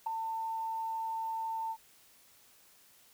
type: tone with ADSR envelope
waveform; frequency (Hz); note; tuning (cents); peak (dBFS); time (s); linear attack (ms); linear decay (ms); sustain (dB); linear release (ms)
sine; 897; A5; +33; -26; 0.06-1.77; 10; 3; -7; 62
effects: tanh soft clip ceiling -23 dBFS + white hiss -62 dBFS RMS until 3.13 s